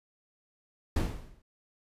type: noise with exponential decay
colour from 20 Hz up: brown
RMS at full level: -23 dBFS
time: 0.96-1.42 s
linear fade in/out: 5 ms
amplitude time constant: 99 ms
effects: resampled to 32000 Hz